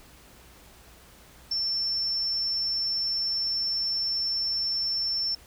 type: tone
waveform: sine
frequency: 5390 Hz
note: E8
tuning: 38 cents sharp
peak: -25 dBFS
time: 1.51-5.35 s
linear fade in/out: 5 ms
effects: added 60 Hz sine -57 dBFS peak until 5.46 s + pink hiss -53 dBFS RMS until 5.46 s